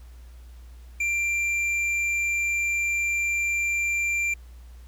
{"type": "tone with hard clipping", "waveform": "sine", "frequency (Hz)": 2368, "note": "D7", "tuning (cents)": 14, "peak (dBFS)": -24, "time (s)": [1, 4.34], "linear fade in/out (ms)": 5, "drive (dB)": 6, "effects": ["added 60 Hz sine -42 dBFS peak until 4.87 s", "pink hiss -59 dBFS RMS until 4.87 s"]}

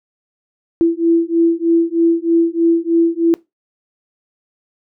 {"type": "beating tone pair", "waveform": "sine", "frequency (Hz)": [332.5, 335.7], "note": ["E4", "E4"], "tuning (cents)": [15, 32], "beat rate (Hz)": 3.2, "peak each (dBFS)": -14, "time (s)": [0.81, 3.34], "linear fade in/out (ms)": 0, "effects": ["noise-tail reverb RT60 0.2 s tail -22 dB re dry"]}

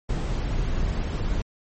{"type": "noise", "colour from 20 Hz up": "brown", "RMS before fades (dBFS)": -25, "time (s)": [0.09, 1.42], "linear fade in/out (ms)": 5, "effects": ["MP3 32 kbps"]}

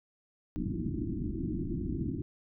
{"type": "low-pass noise", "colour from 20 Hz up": "white", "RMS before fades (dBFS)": -34, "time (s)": [0.56, 2.22], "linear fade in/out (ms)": 0, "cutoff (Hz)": 350, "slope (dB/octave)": 96, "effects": []}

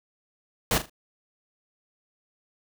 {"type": "noise with echo", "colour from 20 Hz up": "pink", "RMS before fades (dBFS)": -23, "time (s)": [0.71, 0.78], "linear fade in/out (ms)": 2, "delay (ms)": 39, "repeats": 3, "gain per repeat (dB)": -11, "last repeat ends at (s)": 0.897, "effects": []}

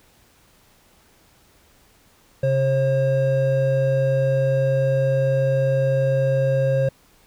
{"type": "tone pair together", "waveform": "triangle", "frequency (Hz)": [134.25, 537], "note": ["C3", "C5"], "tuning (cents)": [45, 45], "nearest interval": "2 octaves", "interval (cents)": 2400, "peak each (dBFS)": [-18, -17], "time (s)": [2.43, 6.89], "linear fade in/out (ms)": 5, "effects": ["pink hiss -56 dBFS RMS until 7.26 s"]}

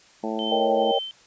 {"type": "harmonic tone", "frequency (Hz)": 110.4, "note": "A2", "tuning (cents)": 6, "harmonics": [2, 3, 4, 5, 6, 7, 8], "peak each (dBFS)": [-30, -32, -33, -34, -35, -35, -36], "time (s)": [0.23, 0.92], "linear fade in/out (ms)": 10}
{"type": "tone with tremolo", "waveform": "sine", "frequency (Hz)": 3089, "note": "G7", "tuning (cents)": -26, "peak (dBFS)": -26, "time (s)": [0.39, 1.11], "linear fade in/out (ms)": 0, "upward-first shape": "triangle", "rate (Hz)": 2.2, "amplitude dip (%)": 100}
{"type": "chord", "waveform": "sine", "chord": "Eb dominant seventh", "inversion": "second", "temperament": "equal", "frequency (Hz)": [466.2, 554.4, 622.3, 784], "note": ["Bb4", "Db5", "Eb5", "G5"], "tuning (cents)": [0, 0, 0, 0], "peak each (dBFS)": [-25, -24, -29, -24], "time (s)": [0.51, 0.99], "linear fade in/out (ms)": 10}
{"effects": ["white hiss -54 dBFS RMS until 1.26 s", "resampled to 16000 Hz"]}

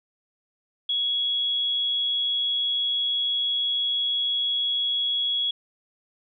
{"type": "tone", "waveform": "sine", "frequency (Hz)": 3342, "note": "G#7", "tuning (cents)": 10, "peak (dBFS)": -22, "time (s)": [0.89, 5.51], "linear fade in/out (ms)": 5, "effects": []}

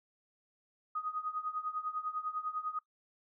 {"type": "tone with tremolo", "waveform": "sine", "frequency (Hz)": 1248, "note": "D#6", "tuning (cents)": 5, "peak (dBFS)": -31, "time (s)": [0.95, 2.79], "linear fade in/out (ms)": 5, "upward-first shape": "triangle", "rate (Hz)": 10, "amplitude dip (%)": 90, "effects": ["noise-tail reverb RT60 0.1 s tail -21 dB re dry"]}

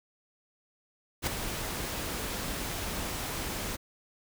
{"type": "noise with ADSR envelope", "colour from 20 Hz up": "pink", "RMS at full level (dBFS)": -27, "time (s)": [1.22, 3.77], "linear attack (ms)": 51, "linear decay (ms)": 4, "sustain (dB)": -8, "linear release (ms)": 23, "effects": []}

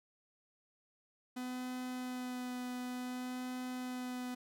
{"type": "tone with vibrato", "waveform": "45% pulse", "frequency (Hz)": 250.8, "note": "B3", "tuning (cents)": 27, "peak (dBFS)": -39, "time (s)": [1.36, 4.35], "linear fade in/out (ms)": 10, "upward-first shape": "sine", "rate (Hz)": 0.56, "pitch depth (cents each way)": 13, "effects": []}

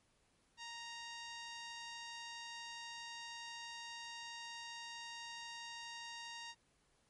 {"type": "tone", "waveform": "10% pulse", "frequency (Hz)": 932.3, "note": "A#5", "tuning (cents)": 0, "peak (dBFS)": -38, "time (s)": [0.57, 6.55], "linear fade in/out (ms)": 50, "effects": ["pink hiss -75 dBFS RMS until 7.09 s", "MP3 48 kbps"]}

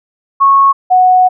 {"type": "tone pair in turn", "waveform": "sine", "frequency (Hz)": [1100, 736.9], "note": ["C#6", "F#5"], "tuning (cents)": [-14, -7], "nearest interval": "perfect fifth", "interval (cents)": 693, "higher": "first", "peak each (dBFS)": -4, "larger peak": "neither", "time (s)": [[0.4, 0.73], [0.9, 1.29]], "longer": "second", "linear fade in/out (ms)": 20, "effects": []}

